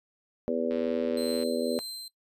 harmonic tone, 82.4 Hz, E2, in tune, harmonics 3 / 4 / 5 / 6 / 7, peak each -31 / -37 / -33 / -31 / -32 dBFS, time 0.48-1.79 s, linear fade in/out 0 ms
click train, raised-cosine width 0.3 ms, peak -29 dBFS, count 79, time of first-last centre 0.71-1.432 s, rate 108 Hz
sawtooth tone with tremolo, 4112 Hz, C8, 31 cents flat, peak -33 dBFS, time 1.17-2.08 s, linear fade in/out 2 ms, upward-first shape triangle, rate 1.8 Hz, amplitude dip 60%
effects noise-tail reverb RT60 0.1 s tail -19 dB re dry + resampled to 32000 Hz

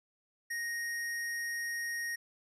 square tone, 1869 Hz, A#6, 4 cents sharp, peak -35 dBFS, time 0.5-2.16 s, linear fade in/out 10 ms, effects resampled to 32000 Hz

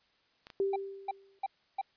clicks, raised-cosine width 0.2 ms, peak -30 dBFS, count 2, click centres 0.469 / 0.502 s
sine tone with exponential decay, 392 Hz, G4, in tune, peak -25 dBFS, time 0.6-1.39 s, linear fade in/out 1 ms, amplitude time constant 170 ms
triangle tone bursts, 784 Hz, G5, in tune, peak -28 dBFS, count 4, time 0.73-1.814 s, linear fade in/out 5 ms, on 31 ms, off 320 ms
effects white hiss -70 dBFS RMS until 1.96 s + resampled to 11025 Hz

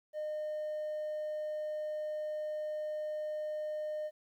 triangle tone, 610 Hz, D#5, 34 cents flat, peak -32 dBFS, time 0.13-4.11 s, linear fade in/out 50 ms, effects tanh soft clip ceiling -30 dBFS + 12-bit

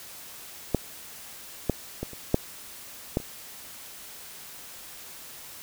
clicks, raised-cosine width 2 ms, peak -8 / -9 / -17 / -29 / -6 / -10 / -29 dBFS, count 7, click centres 0.747 / 1.697 / 2.03 / 2.133 / 2.344 / 3.171 / 3.201 s, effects white hiss -44 dBFS RMS until 5.62 s

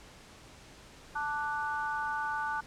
sine chord, D major, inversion second, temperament equal, 880 / 1174.7 / 1480 Hz, A5 / D6 / F#6, 0 / 0 / 0 cents, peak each -34 / -38 / -35 dBFS, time 1.15-2.61 s, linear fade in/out 10 ms, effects pink hiss -53 dBFS RMS until 2.66 s + low-pass 8000 Hz 12 dB/octave

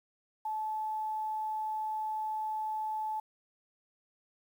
sine tone with quantisation, 866 Hz, A5, 28 cents flat, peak -32 dBFS, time 0.45-3.2 s, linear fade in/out 5 ms, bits 10, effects none

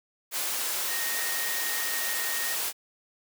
sine tone in noise, 1860 Hz, A#6, 4 cents flat, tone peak -34 dBFS, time 0.87-2.57 s, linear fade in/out 50 ms, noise white, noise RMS -30 dBFS, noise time 0.31-2.73 s, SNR -7 dB, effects high-pass 400 Hz 12 dB/octave

